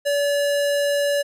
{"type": "tone", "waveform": "square", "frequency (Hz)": 573, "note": "D5", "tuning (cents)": -43, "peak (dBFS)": -19, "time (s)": [0.05, 1.23], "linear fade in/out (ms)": 20, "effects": ["resampled to 32000 Hz"]}